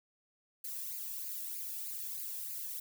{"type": "noise with flanger", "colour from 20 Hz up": "violet", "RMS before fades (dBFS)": -41, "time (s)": [0.64, 2.8], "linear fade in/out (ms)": 5, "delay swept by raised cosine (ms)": [0.43, 1.2], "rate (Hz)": 3.2, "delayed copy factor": 0.7, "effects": []}